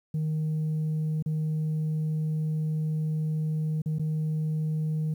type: tone with dropouts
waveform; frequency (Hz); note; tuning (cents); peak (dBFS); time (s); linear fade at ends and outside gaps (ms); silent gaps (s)
sine; 155.6; D#3; 0; -23; 0.14-5.14; 5; 1.225-1.26 / 3.819-3.859 / 3.985-3.995
effects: tanh soft clip ceiling -24 dBFS + 10-bit